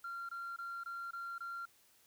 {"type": "tone bursts", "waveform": "sine", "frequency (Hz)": 1380, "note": "F6", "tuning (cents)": -21, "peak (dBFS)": -39, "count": 6, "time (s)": [0.04, 1.655], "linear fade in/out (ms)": 5, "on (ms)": 250, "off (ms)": 23, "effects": ["tanh soft clip ceiling -38 dBFS", "white hiss -68 dBFS RMS until 2.06 s"]}